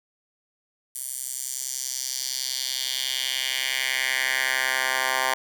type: tone with high-pass filter sweep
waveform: 10% pulse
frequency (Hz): 130.7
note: C3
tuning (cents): -1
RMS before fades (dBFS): -27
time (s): 0.95-5.34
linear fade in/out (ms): 2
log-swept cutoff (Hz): 9500 to 1100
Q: 2.1
effects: none